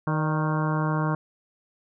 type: harmonic tone with a mistuned harmonic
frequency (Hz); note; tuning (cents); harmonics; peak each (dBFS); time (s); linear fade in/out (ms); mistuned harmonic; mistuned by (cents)
155.56; D#3; 0; 1 / 2 / 3 / 4 / 5 / 6 / 7 / 8 / 9 / 10; -24 / -31 / -36 / -35 / -38 / -34 / -32 / -42 / -36 / -41; 0.07-1.15; 2; 4; -46
effects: none